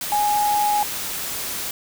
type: tone in noise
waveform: sine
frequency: 830.6 Hz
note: G#5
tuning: in tune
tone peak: -17 dBFS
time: 0.12-0.83 s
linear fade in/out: 2 ms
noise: white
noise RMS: -28 dBFS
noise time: 0.01-1.71 s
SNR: +8 dB
effects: none